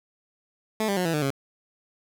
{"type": "tone with pitch steps", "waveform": "15% pulse", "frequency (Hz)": [217.9, 198.66, 181.13, 165.14, 150.56, 137.27], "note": ["A3", "G3", "F#3", "E3", "D3", "C#3"], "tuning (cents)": [-17, 23, -37, 3, 43, -17], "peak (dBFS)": -17, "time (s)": [0.8, 1.304], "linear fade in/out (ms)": 2, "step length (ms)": 84, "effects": []}